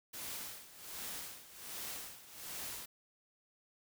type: noise with tremolo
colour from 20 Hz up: white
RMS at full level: -43 dBFS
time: 0.13-2.86 s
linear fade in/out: 10 ms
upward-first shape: sine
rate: 1.3 Hz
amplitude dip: 80%
effects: none